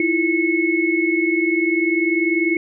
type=tone cluster; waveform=sine; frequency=322.5 / 342.7 / 2193 Hz; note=E4 / F4 / C#7; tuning=-38 / -33 / -19 cents; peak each=-20 dBFS; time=0-2.57 s; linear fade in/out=2 ms; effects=none